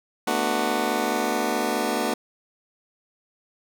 15% pulse chord, B minor seventh, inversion third, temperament just, 222.2 / 246.9 / 296.3 / 370.4 Hz, A3 / B3 / D4 / F#4, +17 / 0 / +15 / +2 cents, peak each -22 dBFS, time 0.27-2.14 s, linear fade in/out 5 ms, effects none

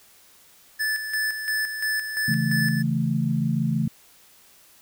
square tone with tremolo, 1744 Hz, A6, 16 cents flat, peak -23 dBFS, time 0.79-2.83 s, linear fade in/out 20 ms, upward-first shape square, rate 2.9 Hz, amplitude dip 55%
sine chord, A major, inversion first, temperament equal, 138.59 / 164.81 / 220 Hz, C#3 / E3 / A3, 0 / 0 / 0 cents, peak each -25 dBFS, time 2.28-3.88 s, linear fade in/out 5 ms
effects white hiss -54 dBFS RMS until 4.81 s

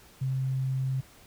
sine tone, 132 Hz, C3, 16 cents sharp, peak -26 dBFS, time 0.21-1.01 s, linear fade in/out 10 ms, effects pink hiss -55 dBFS RMS until 1.26 s

